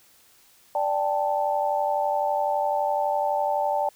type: chord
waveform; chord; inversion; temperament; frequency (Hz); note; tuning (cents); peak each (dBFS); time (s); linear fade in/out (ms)
sine; D suspended fourth; none; equal with one note detuned; 587.3 / 788.1 / 880; D5 / G5 / A5; 0 / +9 / 0; -26; 0.75-3.89; 2
effects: white hiss -57 dBFS RMS until 3.95 s